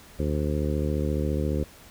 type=harmonic tone; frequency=74.5 Hz; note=D2; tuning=25 cents sharp; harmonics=1 / 2 / 3 / 4 / 5 / 6 / 7; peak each=-27 / -30 / -32 / -33 / -34 / -35 / -35 dBFS; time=0.19-1.64 s; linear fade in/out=5 ms; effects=pink hiss -50 dBFS RMS until 1.9 s